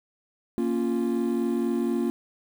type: chord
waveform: triangle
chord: Bb minor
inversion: none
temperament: equal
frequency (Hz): 233.1 / 277.2 / 349.2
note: Bb3 / Db4 / F4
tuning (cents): 0 / 0 / 0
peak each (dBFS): -24 / -27 / -25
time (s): 0.58-2.1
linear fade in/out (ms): 0
effects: tanh soft clip ceiling -13 dBFS + 8-bit